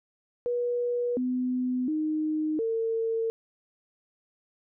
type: tone with pitch steps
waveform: sine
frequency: 484.3 / 252.2 / 309.3 / 452.4 Hz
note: B4 / B3 / D#4 / A4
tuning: -34 / +36 / -10 / +48 cents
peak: -25 dBFS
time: 0.46-3.3 s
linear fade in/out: 0 ms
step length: 710 ms
effects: none

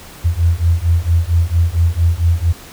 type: beating tone pair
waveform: sine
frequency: 82.41 / 86.81 Hz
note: E2 / F2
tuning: 0 / -10 cents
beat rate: 4.4 Hz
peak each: -14 dBFS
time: 0.24-2.53 s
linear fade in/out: 20 ms
effects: pink hiss -37 dBFS RMS until 2.72 s

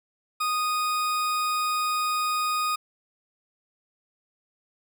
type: tone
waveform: 40% pulse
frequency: 1240 Hz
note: D#6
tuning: 6 cents flat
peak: -23 dBFS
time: 0.4-2.76 s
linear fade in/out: 10 ms
effects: none

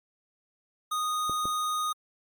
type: tone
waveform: square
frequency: 1239 Hz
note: D#6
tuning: 8 cents flat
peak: -28 dBFS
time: 0.91-1.93 s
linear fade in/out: 10 ms
type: clicks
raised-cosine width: 2 ms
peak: -23 dBFS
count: 2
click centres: 1.296 / 1.455 s
effects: Opus 48 kbps

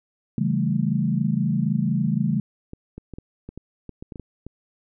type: chord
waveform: sine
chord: A dominant seventh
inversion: first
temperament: equal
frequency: 138.59 / 164.81 / 196 / 220 Hz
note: C#3 / E3 / G3 / A3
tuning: 0 / 0 / 0 / 0 cents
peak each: -25 dBFS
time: 0.38-2.4 s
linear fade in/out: 2 ms
type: clicks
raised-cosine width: 3 ms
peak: -23 dBFS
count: 12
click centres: 2.734 / 2.98 / 3.137 / 3.185 / 3.49 / 3.576 / 3.893 / 4.025 / 4.122 / 4.158 / 4.197 / 4.466 s
effects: none

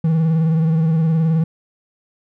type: tone with vibrato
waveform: triangle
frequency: 161.2 Hz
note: E3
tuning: 38 cents flat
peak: -11 dBFS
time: 0.04-1.44 s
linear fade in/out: 5 ms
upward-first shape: sine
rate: 19 Hz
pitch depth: 50 cents each way
effects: none

